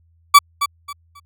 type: tone with echo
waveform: 40% pulse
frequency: 1148 Hz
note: D6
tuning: 40 cents flat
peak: -3 dBFS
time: 0.34-0.39 s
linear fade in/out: 10 ms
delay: 270 ms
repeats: 3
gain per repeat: -12 dB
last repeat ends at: 1.2 s
effects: added 83 Hz sine -54 dBFS peak until 1.25 s